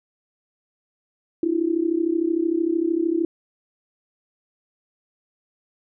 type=tone with amplitude modulation; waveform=sine; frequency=332.5 Hz; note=E4; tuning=15 cents sharp; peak=-15 dBFS; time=1.43-3.25 s; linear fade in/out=2 ms; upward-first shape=sine; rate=33.2 Hz; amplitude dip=85%; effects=none